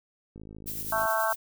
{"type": "click train", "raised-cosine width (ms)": 3, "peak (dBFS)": -32, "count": 38, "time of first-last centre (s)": [0.36, 1.054], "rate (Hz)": 53.3}
{"type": "noise with tremolo", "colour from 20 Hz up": "violet", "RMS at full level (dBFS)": -34, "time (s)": [0.66, 1.36], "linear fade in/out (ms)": 20, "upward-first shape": "sine", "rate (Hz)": 9.4, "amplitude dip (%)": 35}
{"type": "harmonic tone", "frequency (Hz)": 221.4, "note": "A3", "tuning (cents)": 11, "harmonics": [3, 4, 5, 6, 7], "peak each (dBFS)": [-29, -30, -31, -32, -32], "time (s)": [0.92, 1.33], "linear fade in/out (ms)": 5}
{"effects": []}